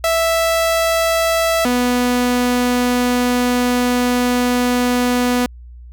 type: tone pair in turn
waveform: sawtooth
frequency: 659.3 / 246.4 Hz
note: E5 / B3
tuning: 0 / -4 cents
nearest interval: octave + perfect fourth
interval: 1704 cents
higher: first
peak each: -10 dBFS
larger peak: neither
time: 0.04-1.65 / 1.65-5.46 s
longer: second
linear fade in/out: 2 ms
effects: added 60 Hz sine -34 dBFS peak until 5.92 s